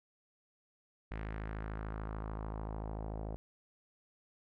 sawtooth tone with low-pass filter sweep, 53.5 Hz, A1, 48 cents flat, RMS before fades -41 dBFS, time 1.11-3.36 s, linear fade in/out 0 ms, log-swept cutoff 2100 to 670 Hz, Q 2, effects none

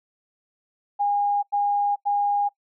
sine tone bursts, 815 Hz, G#5, 33 cents flat, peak -19 dBFS, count 3, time 0.99-2.492 s, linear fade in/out 20 ms, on 440 ms, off 91 ms, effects noise-tail reverb RT60 0.1 s tail -21 dB re dry

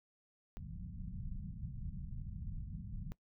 pink low-pass noise, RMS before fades -44 dBFS, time 0.57-3.12 s, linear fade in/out 0 ms, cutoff 200 Hz, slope 48 dB/octave, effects noise-tail reverb RT60 0.1 s tail -21 dB re dry

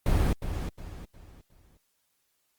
brown noise with echo, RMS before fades -23 dBFS, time 0.06-0.33 s, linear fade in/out 2 ms, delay 360 ms, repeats 4, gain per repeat -9 dB, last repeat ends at 1.77 s, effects white hiss -74 dBFS RMS until 2.58 s + Opus 32 kbps

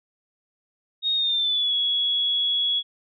sine tone with pitch glide, 3725 to 3357 Hz, A#7 to G#7, -2 to +18 cents, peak -20 dBFS, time 1.02-2.83 s, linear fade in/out 50 ms, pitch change -180 cents, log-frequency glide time 1.15-1.74 s, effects none

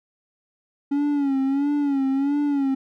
triangle tone with vibrato, 279.2 Hz, C#4, 13 cents sharp, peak -17 dBFS, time 0.91-2.75 s, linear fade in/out 10 ms, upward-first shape sine, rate 1.5 Hz, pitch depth 77 cents each way, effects none

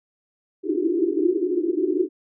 pink band-pass noise, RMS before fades -22 dBFS, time 0.63-2.09 s, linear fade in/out 50 ms, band 310 to 390 Hz, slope 96 dB/octave, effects none

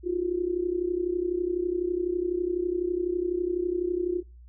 sine tone with amplitude modulation, 354.5 Hz, F4, 26 cents sharp, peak -21 dBFS, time 0.03-4.23 s, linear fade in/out 50 ms, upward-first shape sine, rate 32 Hz, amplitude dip 80%, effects noise-tail reverb RT60 0.3 s tail -25 dB re dry + added 60 Hz sine -46 dBFS peak until 4.48 s

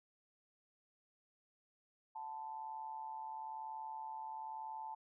sine tone with amplitude modulation, 880 Hz, A5, in tune, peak -40 dBFS, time 2.15-4.95 s, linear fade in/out 10 ms, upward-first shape sine, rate 141 Hz, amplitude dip 65%, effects none

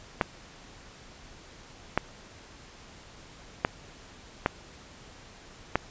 clicks, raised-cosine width 0.5 ms, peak -7 dBFS, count 5, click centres 0.212 / 1.976 / 3.649 / 4.461 / 5.756 s, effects pink hiss -50 dBFS RMS until 5.9 s + resampled to 16000 Hz

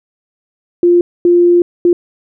sine tone bursts at uneven times, 349.2 Hz, F4, in tune, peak -5 dBFS, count 3, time 0.83-1.01 / 1.25-1.62 / 1.85-1.93 s, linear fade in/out 2 ms, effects none

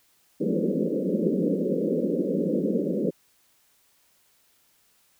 pink band-pass noise, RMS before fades -25 dBFS, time 0.4-3.11 s, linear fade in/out 20 ms, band 170 to 550 Hz, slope 96 dB/octave, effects white hiss -64 dBFS RMS until 5.19 s

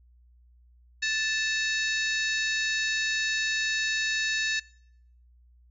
harmonic tone with a mistuned harmonic, 878 Hz, A5, 4 cents flat, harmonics 2 / 3 / 4 / 5 / 6 / 7 / 8, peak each -28 / -32 / -34 / -36 / -38 / -39 / -40 dBFS, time 1.02-4.6 s, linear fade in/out 10 ms, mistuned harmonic 4, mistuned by +130 cents, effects noise-tail reverb RT60 0.7 s tail -23 dB re dry + added 60 Hz sine -55 dBFS peak until 5.7 s

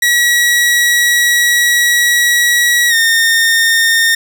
sawtooth tone with pitch glide, 1922 to 1827.8 Hz, B6 to A#6, -48 to -35 cents, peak -5 dBFS, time 0.02-4.15 s, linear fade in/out 5 ms, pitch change -87 cents, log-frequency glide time 2.89-2.94 s, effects none

